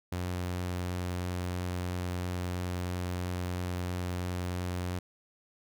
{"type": "tone", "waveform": "sawtooth", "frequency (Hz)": 89.7, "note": "F2", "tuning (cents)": 47, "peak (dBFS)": -28, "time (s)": [0.12, 4.99], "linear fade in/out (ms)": 5, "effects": []}